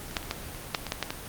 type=clicks; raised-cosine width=0.2 ms; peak=-25 / -8 / -22 / -11 / -24 / -6 / -15 / -10 / -9 / -13 dBFS; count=10; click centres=0.111 / 0.168 / 0.229 / 0.311 / 0.548 / 0.748 / 0.867 / 0.921 / 1.027 / 1.105 s; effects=pink hiss -40 dBFS RMS until 1.28 s + Opus 24 kbps